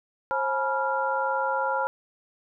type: tone cluster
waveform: sine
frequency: 534 / 850 / 972 / 1388 Hz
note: C5 / G#5 / B5 / F6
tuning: +35 / +40 / -28 / -11 cents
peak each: -29 dBFS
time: 0.31-1.87 s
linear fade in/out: 0 ms
effects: none